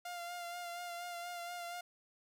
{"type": "tone with vibrato", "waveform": "sawtooth", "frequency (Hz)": 698.5, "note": "F5", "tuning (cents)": 0, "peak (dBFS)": -38, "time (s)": [0.05, 1.81], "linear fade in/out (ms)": 5, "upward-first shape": "sine", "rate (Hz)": 4.2, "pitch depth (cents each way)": 26, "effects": []}